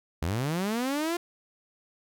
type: linear sweep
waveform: sawtooth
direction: up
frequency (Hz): 72 to 352.4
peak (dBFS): -23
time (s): 0.22-1.17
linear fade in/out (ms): 5
effects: none